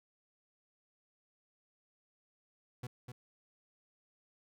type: tone with echo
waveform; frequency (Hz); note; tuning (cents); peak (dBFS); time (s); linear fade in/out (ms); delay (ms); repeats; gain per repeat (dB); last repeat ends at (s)
40% pulse; 123.47; B2; 0; -39; 2.83-2.87; 5; 250; 1; -5; 3.12
effects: none